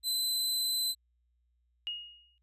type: tone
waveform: sawtooth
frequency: 4038 Hz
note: B7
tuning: 38 cents sharp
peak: -26 dBFS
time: 0.03-0.95 s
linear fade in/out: 50 ms
type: tone with exponential decay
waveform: sine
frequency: 2869 Hz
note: F7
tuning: 46 cents sharp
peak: -31 dBFS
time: 1.87-2.38 s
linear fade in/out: 0 ms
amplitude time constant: 110 ms
effects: added 60 Hz sine -70 dBFS peak until 2.42 s + resampled to 32000 Hz